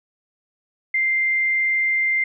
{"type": "tone", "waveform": "sine", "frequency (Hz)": 2093, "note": "C7", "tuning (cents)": 0, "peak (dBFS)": -17, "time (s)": [0.94, 2.24], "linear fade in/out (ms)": 5, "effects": []}